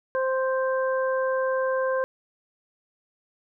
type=harmonic tone; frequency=523.3 Hz; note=C5; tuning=in tune; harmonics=1 / 2 / 3; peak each=-23 / -30 / -32 dBFS; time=0.15-2.04 s; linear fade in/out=0 ms; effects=none